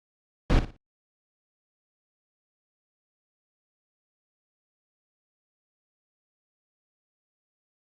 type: noise with echo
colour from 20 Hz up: brown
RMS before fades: -19 dBFS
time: 0.5-0.59 s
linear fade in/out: 0 ms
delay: 58 ms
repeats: 3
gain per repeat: -12 dB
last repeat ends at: 0.764 s
effects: low-pass 5000 Hz 12 dB/octave + Opus 48 kbps